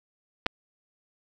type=clicks; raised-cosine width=0.3 ms; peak=-13 / -7 dBFS; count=2; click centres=0.461 / 0.465 s; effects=8-bit